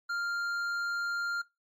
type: tone with hard clipping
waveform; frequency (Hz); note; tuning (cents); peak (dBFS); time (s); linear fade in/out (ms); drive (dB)
triangle; 1396.9; F6; 0; -32; 0.09-1.42; 10; 11
effects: noise-tail reverb RT60 0.2 s tail -19 dB re dry + MP3 64 kbps